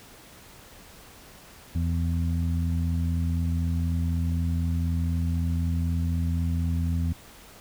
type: harmonic tone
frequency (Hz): 84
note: E2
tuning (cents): +33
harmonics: 1 / 2 / 3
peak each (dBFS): -24 / -30 / -34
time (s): 1.75-7.13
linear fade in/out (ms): 5
effects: pink hiss -49 dBFS RMS until 7.6 s

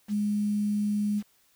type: tone with quantisation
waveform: sine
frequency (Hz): 207.5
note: G#3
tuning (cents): -1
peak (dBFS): -24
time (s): 0.08-1.23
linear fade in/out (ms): 50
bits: 8
effects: white hiss -65 dBFS RMS until 1.55 s

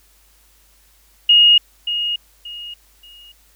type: tone with echo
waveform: sine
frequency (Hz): 2865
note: F7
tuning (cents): +44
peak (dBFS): -7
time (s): 1.29-1.58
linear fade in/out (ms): 5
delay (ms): 580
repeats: 3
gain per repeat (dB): -11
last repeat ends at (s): 3.32
effects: added 50 Hz sine -55 dBFS peak until 3.55 s + white hiss -55 dBFS RMS until 3.55 s

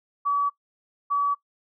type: tone pair in turn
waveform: sine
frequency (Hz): 1142 / 1142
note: D6 / D6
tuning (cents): -49 / -49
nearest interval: unison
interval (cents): 0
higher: neither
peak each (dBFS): -20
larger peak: neither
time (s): 0.25-0.5 / 1.1-1.35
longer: neither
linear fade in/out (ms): 20
effects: noise-tail reverb RT60 0.1 s tail -21 dB re dry

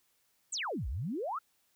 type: exponential two-way sweep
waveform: sine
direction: down then up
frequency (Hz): 8680 to 53 to 1405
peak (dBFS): -33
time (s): 0.52-1.39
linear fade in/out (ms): 10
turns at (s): 0.88
effects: white hiss -73 dBFS RMS until 1.75 s

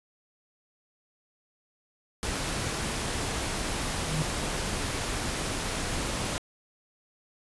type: noise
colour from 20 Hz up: pink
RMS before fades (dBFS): -31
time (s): 2.23-6.38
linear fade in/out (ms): 0
type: tone with exponential growth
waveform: triangle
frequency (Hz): 155.56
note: D#3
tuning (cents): 0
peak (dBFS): -22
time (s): 3.81-4.22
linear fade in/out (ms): 0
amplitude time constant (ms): 89
effects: resampled to 24000 Hz

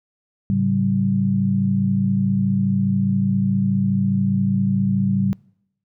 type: tone cluster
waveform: sine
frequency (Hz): 108.6 / 139 / 193.4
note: A2 / C#3 / G3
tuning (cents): -22 / +5 / -23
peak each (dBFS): -23 / -24 / -18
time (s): 0.5-5.33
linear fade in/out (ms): 0
effects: noise-tail reverb RT60 0.8 s tail -26 dB re dry

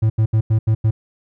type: tone bursts at uneven times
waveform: triangle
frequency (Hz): 110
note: A2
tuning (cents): 0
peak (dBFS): -10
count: 6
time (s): 0.02-0.1 / 0.18-0.26 / 0.33-0.41 / 0.5-0.59 / 0.67-0.75 / 0.84-0.91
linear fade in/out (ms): 10
effects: none

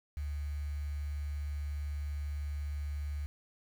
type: tone with quantisation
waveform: sine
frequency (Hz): 72.8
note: D2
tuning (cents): -15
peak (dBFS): -34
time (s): 0.17-3.26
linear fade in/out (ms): 0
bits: 9
effects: none

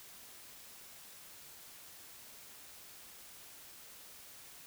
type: silence
effects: white hiss -54 dBFS RMS until 4.66 s

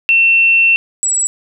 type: tone pair in turn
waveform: sine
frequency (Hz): 2700 / 7806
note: E7 / B8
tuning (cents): +41 / -21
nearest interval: octave + tritone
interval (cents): 1838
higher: second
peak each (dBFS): -7 / -12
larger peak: first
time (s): 0.09-0.76 / 1.03-1.27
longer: first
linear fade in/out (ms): 0
effects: none

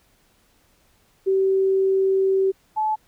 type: tone pair in turn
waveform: sine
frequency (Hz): 384.5 / 863.2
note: G4 / A5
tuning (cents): -33 / -33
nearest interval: octave + major second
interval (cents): 1400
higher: second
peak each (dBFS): -16 / -19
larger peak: first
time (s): 1.26-2.52 / 2.76-2.96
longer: first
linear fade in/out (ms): 20
effects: pink hiss -61 dBFS RMS until 3.07 s

